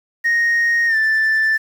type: tone with pitch glide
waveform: sine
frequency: 1864.7 to 1764.1 Hz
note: A#6 to A6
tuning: 0 to +4 cents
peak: -11 dBFS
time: 0.24-1.58 s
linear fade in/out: 20 ms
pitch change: -96 cents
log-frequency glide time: 0.87-0.96 s
effects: tanh soft clip ceiling -12 dBFS + 7-bit